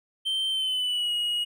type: tone with pitch glide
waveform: triangle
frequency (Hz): 3120 to 2894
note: G7 to F#7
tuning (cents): -9 to -39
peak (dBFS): -23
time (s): 0.25-1.45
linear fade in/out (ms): 20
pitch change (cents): -130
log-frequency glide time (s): 0.5-1.12
effects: none